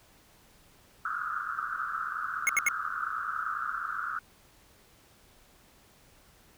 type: band-pass noise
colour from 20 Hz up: pink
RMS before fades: -34 dBFS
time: 1.05-4.19 s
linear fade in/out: 2 ms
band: 1200 to 1500 Hz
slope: 96 dB/octave
type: tone bursts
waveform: square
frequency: 2169 Hz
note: C#7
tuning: 38 cents flat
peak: -22 dBFS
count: 3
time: 2.47-2.685 s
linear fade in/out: 0 ms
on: 21 ms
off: 76 ms
effects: pink hiss -60 dBFS RMS until 6.57 s